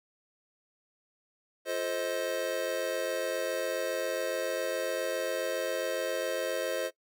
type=chord; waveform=square; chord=F dominant seventh; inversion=none; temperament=just; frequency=349.2 / 436.5 / 523.8 / 628.6 Hz; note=F4 / A4 / C5 / Eb5; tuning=0 / -14 / +2 / +18 cents; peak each=-40 / -39 / -34 / -36 dBFS; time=1.65-6.91 s; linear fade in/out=50 ms; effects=noise-tail reverb RT60 0.1 s tail -19 dB re dry